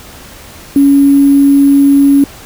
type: tone with sample-and-hold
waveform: sine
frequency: 279.8 Hz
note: C#4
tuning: 16 cents sharp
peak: -3 dBFS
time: 0.76-2.24 s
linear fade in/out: 2 ms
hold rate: 11025 Hz
effects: pink hiss -33 dBFS RMS until 2.45 s